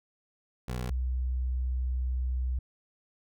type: tone pair in turn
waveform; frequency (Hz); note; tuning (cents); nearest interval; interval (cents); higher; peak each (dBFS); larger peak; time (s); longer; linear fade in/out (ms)
20% pulse / sine; 61.74 / 63.07; B1 / B1; 0 / +37; unison; 37; second; -27; neither; 0.68-0.9 / 0.9-2.59; second; 5
effects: none